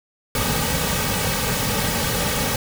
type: noise with comb filter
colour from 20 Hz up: pink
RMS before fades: -22 dBFS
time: 0.35-2.56 s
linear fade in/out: 2 ms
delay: 2.9 ms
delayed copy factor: -0.7
effects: none